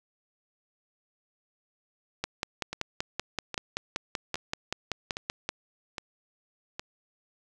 two click trains, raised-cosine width 0.2 ms, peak -12 / -17 dBFS, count 18 / 6, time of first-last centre 2.24-5.49 / 2.73-6.795 s, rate 5.23 / 1.23 Hz, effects none

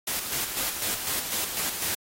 white noise with tremolo, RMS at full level -28 dBFS, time 0.07-1.95 s, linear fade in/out 5 ms, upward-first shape square, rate 4 Hz, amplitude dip 45%, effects AAC 48 kbps

